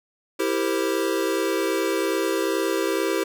square chord, C dominant seventh, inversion first, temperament equal with one note detuned, 329.6 / 392 / 461.3 / 523.3 Hz, E4 / G4 / Bb4 / C5, 0 / 0 / -18 / 0 cents, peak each -27 / -26 / -30 / -30 dBFS, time 0.39-3.24 s, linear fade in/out 10 ms, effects none

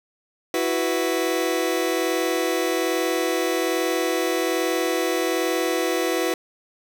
sawtooth chord, E suspended second, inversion none, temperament just, 329.6 / 370.8 / 494.4 Hz, E4 / F#4 / B4, 0 / +4 / +2 cents, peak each -21 dBFS, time 0.54-6.34 s, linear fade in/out 2 ms, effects none

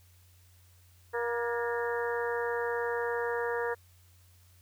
harmonic tone with a mistuned harmonic, 236.8 Hz, A#3, 27 cents sharp, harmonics 2 / 3 / 4 / 5 / 6 / 7 / 8, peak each -31 / -43 / -37 / -43 / -41 / -39 / -41 dBFS, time 1.13-3.75 s, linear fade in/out 20 ms, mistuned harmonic 8, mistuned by -62 cents, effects added 90 Hz sine -58 dBFS peak until 4.61 s + white hiss -65 dBFS RMS until 4.61 s

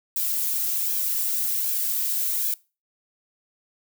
violet noise with flanger, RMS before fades -25 dBFS, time 0.16-2.54 s, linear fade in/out 2 ms, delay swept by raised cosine 1.2 to 2.9 ms, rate 1.3 Hz, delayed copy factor +0.6, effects noise-tail reverb RT60 0.3 s tail -22 dB re dry

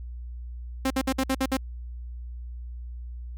sawtooth tone bursts, 264.7 Hz, C4, 20 cents sharp, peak -18 dBFS, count 7, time 0.85-1.57 s, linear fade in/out 5 ms, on 54 ms, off 57 ms, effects added 60 Hz sine -34 dBFS peak until 3.37 s + MP3 96 kbps

